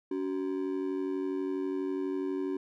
triangle ring-modulated tone, 329.6 Hz, E4, in tune, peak -25 dBFS, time 0.11-2.57 s, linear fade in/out 5 ms, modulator 46.1 Hz, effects none

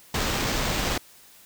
pink noise with sample-and-hold, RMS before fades -26 dBFS, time 0.14-0.98 s, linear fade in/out 5 ms, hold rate 11025 Hz, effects white hiss -52 dBFS RMS until 1.45 s

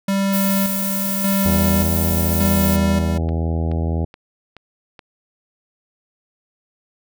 square tone with tremolo, 196 Hz, G3, in tune, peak -17 dBFS, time 0.08-3.18 s, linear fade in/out 5 ms, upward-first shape square, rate 0.86 Hz, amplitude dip 50%
violet noise, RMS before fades -24 dBFS, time 0.32-2.77 s, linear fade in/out 20 ms
harmonic tone, 81.8 Hz, E2, 13 cents flat, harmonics 1 / 2 / 3 / 4 / 5 / 6 / 7 / 8 / 9 / 10, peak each -19 / -25 / -29 / -31 / -33 / -35 / -36 / -37 / -38 / -39 dBFS, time 1.45-4.05 s, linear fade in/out 5 ms
click train, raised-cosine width 0.3 ms, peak -23 dBFS, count 5, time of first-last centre 3.29-4.992 s, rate 2.35 Hz
effects none

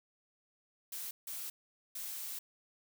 blue noise bursts at uneven times, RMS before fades -42 dBFS, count 3, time 0.92-1.11 / 1.27-1.5 / 1.95-2.39 s, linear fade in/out 5 ms, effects none

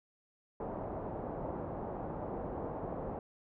white low-pass noise, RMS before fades -40 dBFS, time 0.6-3.19 s, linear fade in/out 2 ms, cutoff 800 Hz, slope 24 dB/octave, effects none

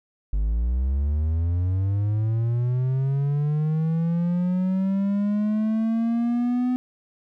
triangle linear sweep, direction up, 49 to 252.2 Hz, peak -18 dBFS, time 0.33-6.76 s, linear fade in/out 0 ms, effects none

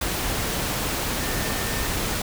sine tone in noise, 1805 Hz, A6, 44 cents sharp, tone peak -36 dBFS, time 1.2-1.87 s, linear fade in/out 5 ms, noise pink, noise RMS -26 dBFS, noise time 0.01-2.22 s, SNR -13 dB, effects none

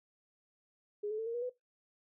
sine tone with pitch steps, 415.3 / 430.7 / 446.7 / 463.2 / 480.4 / 498.2 Hz, G#4 / A4 / A4 / A#4 / B4 / B4, 0 / -37 / +26 / -11 / -48 / +15 cents, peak -34 dBFS, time 1.03-1.498 s, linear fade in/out 10 ms, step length 78 ms, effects noise-tail reverb RT60 0.2 s tail -20 dB re dry

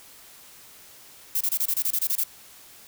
violet noise bursts, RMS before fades -24 dBFS, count 11, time 1.35-2.238 s, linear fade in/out 5 ms, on 58 ms, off 25 ms, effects white hiss -49 dBFS RMS until 2.87 s

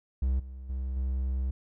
triangle tone with level steps, 65 Hz, C2, 11 cents flat, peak -22 / -37 / -28 / -25 dBFS, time 0.22-1.51 s, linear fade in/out 5 ms, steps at 0.39 / 0.69 / 0.96 s, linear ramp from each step 10 ms, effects none

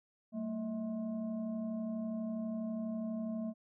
sine tone with frequency modulation, 225.6 Hz, A3, 44 cents sharp, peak -35 dBFS, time 0.32-3.54 s, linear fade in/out 50 ms, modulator 419 Hz, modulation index 0.67, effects none

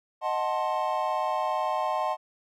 triangle chord, D# diminished seventh, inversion none, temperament equal with one note detuned, 622.3 / 740 / 880 / 1054.4 Hz, D#5 / F#5 / A5 / C6, 0 / 0 / 0 / +13 cents, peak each -29 dBFS, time 0.21-2.17 s, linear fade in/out 50 ms, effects none

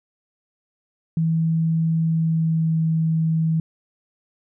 sine tone with pitch glide, 162.6 to 161.1 Hz, E3 to E3, -23 to -39 cents, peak -17 dBFS, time 1.17-3.6 s, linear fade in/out 2 ms, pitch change -16 cents, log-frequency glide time 2.03-2.81 s, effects none

